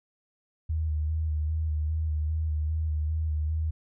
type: tone with vibrato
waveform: sine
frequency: 77.78 Hz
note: D#2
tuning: in tune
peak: -25 dBFS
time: 0.69-3.71 s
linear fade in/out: 10 ms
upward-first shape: square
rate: 2.5 Hz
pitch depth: 30 cents each way
effects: none